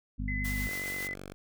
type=harmonic tone; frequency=50 Hz; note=G1; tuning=35 cents sharp; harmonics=1 / 2 / 3 / 4 / 5; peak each=-33 / -38 / -43 / -41 / -40 dBFS; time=0.18-0.69 s; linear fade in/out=20 ms
type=tone with vibrato; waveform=sine; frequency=2025 Hz; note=B6; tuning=43 cents sharp; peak=-34 dBFS; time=0.28-1.14 s; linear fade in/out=2 ms; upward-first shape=sine; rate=9.3 Hz; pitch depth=17 cents each way
type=noise with tremolo; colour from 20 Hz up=white; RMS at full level=-41 dBFS; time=0.44-1.08 s; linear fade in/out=10 ms; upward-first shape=sine; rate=7.2 Hz; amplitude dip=30%
type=tone; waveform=5% pulse; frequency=47.71 Hz; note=G1; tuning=46 cents flat; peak=-31 dBFS; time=0.67-1.34 s; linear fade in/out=0 ms
effects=none